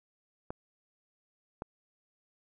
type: clicks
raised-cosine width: 1 ms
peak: -23 dBFS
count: 2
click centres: 0.505 / 1.621 s
effects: none